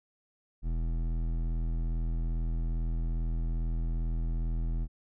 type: tone with hard clipping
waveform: sine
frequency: 41.2 Hz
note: E1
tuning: in tune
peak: -30 dBFS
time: 0.62-4.88 s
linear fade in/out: 50 ms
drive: 12 dB
effects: none